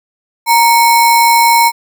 sine tone with sample-and-hold, 932.3 Hz, A#5, in tune, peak -5 dBFS, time 0.46-1.72 s, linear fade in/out 50 ms, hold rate 3150 Hz, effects none

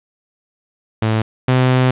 sawtooth tone pair in turn, 110 / 128.11 Hz, A2 / C3, 0 / -36 cents, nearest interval minor third, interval 264 cents, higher second, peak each -10 / -7 dBFS, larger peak second, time 1.02-1.22 / 1.48-1.91 s, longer second, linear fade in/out 5 ms, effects resampled to 8000 Hz + 7-bit

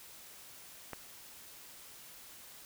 click, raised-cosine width 0.5 ms, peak -25 dBFS, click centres 0.933 s, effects white hiss -53 dBFS RMS until 2.65 s

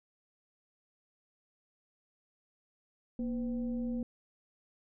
sine tone with frequency modulation, 237.8 Hz, A#3, 35 cents sharp, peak -32 dBFS, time 3.19-4.03 s, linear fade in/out 2 ms, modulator 270 Hz, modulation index 0.49, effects none

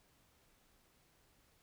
silence, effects pink hiss -71 dBFS RMS until 1.62 s

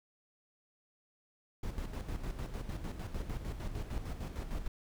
brown noise with tremolo, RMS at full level -37 dBFS, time 1.63-4.68 s, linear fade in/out 5 ms, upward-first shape square, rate 6.6 Hz, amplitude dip 55%, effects none

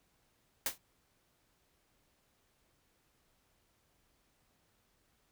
white noise with exponential decay, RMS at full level -29 dBFS, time 0.66-0.78 s, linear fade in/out 2 ms, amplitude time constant 26 ms, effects pink hiss -74 dBFS RMS until 5.31 s

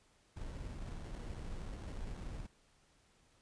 brown noise with sample-and-hold, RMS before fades -44 dBFS, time 0.36-2.47 s, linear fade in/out 10 ms, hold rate 2450 Hz, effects pink hiss -70 dBFS RMS until 3.41 s + resampled to 22050 Hz

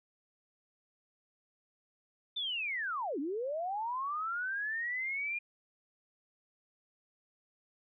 sine linear two-way sweep, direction down then up, 3601 to 261.6 to 2429 Hz, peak -33 dBFS, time 2.36-5.39 s, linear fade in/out 10 ms, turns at 3.19 s, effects none

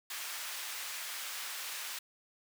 pink high-pass noise, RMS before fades -41 dBFS, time 0.1-1.99 s, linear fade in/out 5 ms, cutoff 1500 Hz, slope 12 dB/octave, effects none

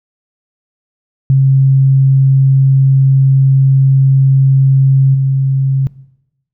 sine tone with level steps, 134.8 Hz, C#3, 48 cents flat, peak -5 / -9 dBFS, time 1.3-5.87 s, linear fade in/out 0 ms, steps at 5.14 s, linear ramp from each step 10 ms, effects noise-tail reverb RT60 0.9 s tail -20 dB re dry

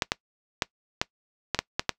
clicks, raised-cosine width 0.2 ms, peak -5 dBFS, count 8, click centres 0.022 / 0.119 / 0.622 / 1.015 / 1.547 / 1.59 / 1.795 / 1.893 s, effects noise-tail reverb RT60 0.1 s tail -22 dB re dry

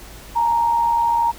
sine tone pair together, 852 / 932.3 Hz, G#5 / A#5, +44 / 0 cents, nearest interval major second, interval 156 cents, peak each -26 / -15 dBFS, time 0.35-1.32 s, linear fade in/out 20 ms, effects added 50 Hz sine -41 dBFS peak until 1.38 s + pink hiss -41 dBFS RMS until 1.38 s

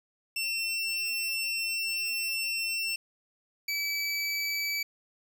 25% pulse tone pair in turn, 2699 / 2299 Hz, E7 / D7, +40 / -37 cents, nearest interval minor third, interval 277 cents, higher first, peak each -25 dBFS, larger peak neither, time 0.36-2.96 / 3.68-4.83 s, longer first, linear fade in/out 5 ms, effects 11-bit

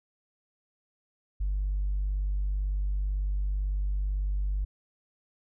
triangle tone with tanh clipping, 49 Hz, G1, in tune, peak -26 dBFS, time 1.4-4.65 s, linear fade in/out 10 ms, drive 5 dB, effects none

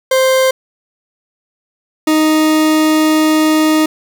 40% pulse tone pair in turn, 523.3 / 311.2 Hz, C5 / D#4, 0 / 0 cents, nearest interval major sixth, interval 900 cents, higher first, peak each -8 dBFS, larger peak neither, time 0.11-0.51 / 2.07-3.86 s, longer second, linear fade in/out 5 ms, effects 8-bit

